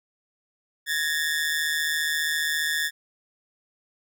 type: ring-modulated tone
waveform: sawtooth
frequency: 1757 Hz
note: A6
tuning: 3 cents flat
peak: -17 dBFS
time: 0.86-2.91 s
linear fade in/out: 50 ms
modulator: 77.4 Hz
effects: none